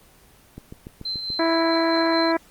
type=click train; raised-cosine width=3 ms; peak=-23 dBFS; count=6; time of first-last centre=0.58-1.303 s; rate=6.92 Hz
type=tone with tremolo; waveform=sine; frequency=4097 Hz; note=C8; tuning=37 cents flat; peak=-24 dBFS; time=1.05-2.32 s; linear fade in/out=5 ms; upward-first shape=triangle; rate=4.6 Hz; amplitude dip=50%
type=harmonic tone; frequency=329.6 Hz; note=E4; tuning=in tune; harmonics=1 / 2 / 3 / 4 / 5 / 6 / 7; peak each=-21 / -23 / -25 / -32 / -30 / -34 / -36 dBFS; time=1.39-2.37 s; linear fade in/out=5 ms
effects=pink hiss -53 dBFS RMS until 2.5 s + Opus 24 kbps